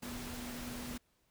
sine tone in noise, 243.8 Hz, B3, 22 cents flat, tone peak -44 dBFS, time 0.02-0.98 s, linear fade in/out 10 ms, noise pink, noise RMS -45 dBFS, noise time 0.02-0.98 s, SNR -2 dB, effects pink hiss -75 dBFS RMS until 1.3 s

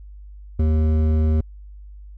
triangle tone with hard clipping, 78.1 Hz, D#2, 7 cents sharp, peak -17 dBFS, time 0.59-1.41 s, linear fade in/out 5 ms, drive 15 dB, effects added 50 Hz sine -37 dBFS peak until 2.17 s

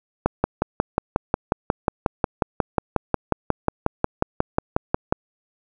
click train, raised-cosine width 1 ms, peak -3 dBFS, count 28, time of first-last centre 0.26-5.125 s, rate 5.55 Hz, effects none

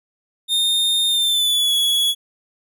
45% pulse tone with pitch glide, 3655 to 3371 Hz, A#7 to G#7, -35 to +25 cents, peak -15 dBFS, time 0.48-2.15 s, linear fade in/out 50 ms, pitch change -140 cents, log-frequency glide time 1.08-1.73 s, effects none

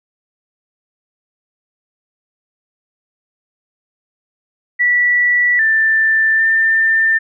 sine tone with pitch steps, 1950 / 1774 / 1792 Hz, B6 / A6 / A6, -23 / +14 / +31 cents, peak -10 dBFS, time 4.79-7.19 s, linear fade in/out 20 ms, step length 800 ms, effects none

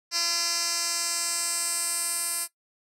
10% pulse tone with band-pass filter sweep, 340.9 Hz, F4, 42 cents flat, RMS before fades -28 dBFS, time 0.11-2.48 s, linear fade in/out 50 ms, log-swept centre 5600 to 9800 Hz, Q 2.8, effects noise-tail reverb RT60 0.1 s tail -17 dB re dry

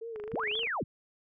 sine tone with vibrato, 440 Hz, A4, in tune, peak -37 dBFS, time 0.01-0.66 s, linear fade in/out 10 ms, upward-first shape sine, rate 3.6 Hz, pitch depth 96 cents each way
click train, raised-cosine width 0.5 ms, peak -32 dBFS, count 14, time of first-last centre 0.16-0.672 s, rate 25.4 Hz
sine linear two-way sweep, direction up then down, 30.22 to 3528 to 30.22 Hz, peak -30 dBFS, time 0.33-0.84 s, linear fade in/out 10 ms, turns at 0.57 s
effects none

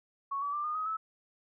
sine tone with pitch steps, 1108.7 / 1145.1 / 1182.8 / 1221.7 / 1261.8 / 1303.3 Hz, C#6 / D6 / D6 / D#6 / D#6 / E6, 0 / -44 / +12 / -32 / +24 / -20 cents, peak -31 dBFS, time 0.31-0.97 s, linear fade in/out 10 ms, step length 110 ms, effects none

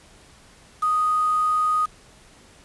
sine tone with quantisation, 1244.5 Hz, D#6, in tune, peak -18 dBFS, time 0.82-1.86 s, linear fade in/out 10 ms, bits 6, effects pink hiss -51 dBFS RMS until 2.64 s + resampled to 24000 Hz

